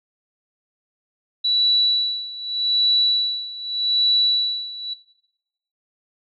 sine tone with tremolo, 3939 Hz, B7, 5 cents flat, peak -13 dBFS, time 1.44-4.94 s, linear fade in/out 10 ms, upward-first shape sine, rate 0.83 Hz, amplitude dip 85%, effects noise-tail reverb RT60 0.9 s tail -18 dB re dry

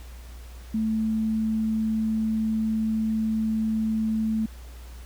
sine tone, 220 Hz, A3, in tune, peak -22 dBFS, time 0.74-4.46 s, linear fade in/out 5 ms, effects added 60 Hz sine -39 dBFS peak until 5.05 s + pink hiss -51 dBFS RMS until 5.05 s

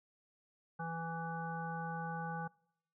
harmonic tone, 165.4 Hz, E3, 6 cents sharp, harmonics 1 / 3 / 5 / 7 / 9, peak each -42 / -49 / -42 / -49 / -46 dBFS, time 0.79-2.48 s, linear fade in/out 10 ms, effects noise-tail reverb RT60 0.7 s tail -24 dB re dry

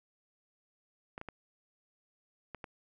clicks, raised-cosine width 0.5 ms, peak -27 dBFS, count 5, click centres 1.179 / 1.214 / 1.287 / 2.547 / 2.642 s, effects none

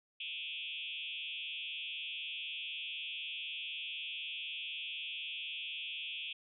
sine tone with frequency modulation, 2960 Hz, F#7, in tune, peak -39 dBFS, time 0.2-6.33 s, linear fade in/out 5 ms, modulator 152 Hz, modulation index 3.2, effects none

